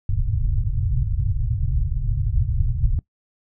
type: low-pass noise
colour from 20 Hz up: pink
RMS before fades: -21 dBFS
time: 0.09-2.99 s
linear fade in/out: 2 ms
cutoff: 140 Hz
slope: 96 dB/octave
effects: noise-tail reverb RT60 0.1 s tail -19 dB re dry